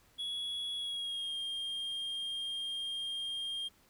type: tone with pitch glide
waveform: triangle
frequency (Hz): 3359 to 3213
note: G#7 to G7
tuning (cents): +19 to +42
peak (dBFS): -34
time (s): 0.18-3.69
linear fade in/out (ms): 20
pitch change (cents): -77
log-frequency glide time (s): 0.76-1.37
effects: pink hiss -66 dBFS RMS until 3.89 s